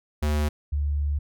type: tone pair in turn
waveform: square / sine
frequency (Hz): 74.8 / 72.54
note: D2 / D2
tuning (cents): +32 / -21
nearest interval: minor second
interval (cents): 53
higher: first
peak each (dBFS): -22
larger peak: neither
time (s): 0.22-0.49 / 0.72-1.19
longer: second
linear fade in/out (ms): 10
effects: none